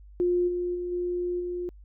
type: tone with level steps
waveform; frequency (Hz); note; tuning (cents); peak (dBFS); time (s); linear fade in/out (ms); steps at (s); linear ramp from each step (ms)
sine; 354.4; F4; +25; -21 / -26 / -29 / -26 / -29; 0.2-1.69; 0; 0.47 / 0.74 / 0.91 / 1.39; 20
effects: added 50 Hz sine -46 dBFS peak until 1.84 s